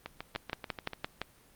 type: two click trains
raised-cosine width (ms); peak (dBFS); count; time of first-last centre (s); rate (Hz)
0.3; -16 / -22; 6 / 7; 0.36-1.216 / 0.06-0.933; 5.84 / 6.87
effects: pink hiss -61 dBFS RMS until 1.55 s + Opus 32 kbps